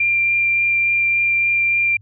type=tone with vibrato; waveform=sine; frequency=2380 Hz; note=D7; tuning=22 cents sharp; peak=-14 dBFS; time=0-1.97 s; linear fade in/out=5 ms; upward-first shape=triangle; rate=3.5 Hz; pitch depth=8 cents each way; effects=added 103 Hz sine -43 dBFS peak until 2.01 s